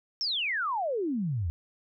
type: exponential sweep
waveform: sine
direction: down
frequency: 5588 to 76.7 Hz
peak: -27 dBFS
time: 0.21-1.5 s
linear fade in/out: 0 ms
effects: none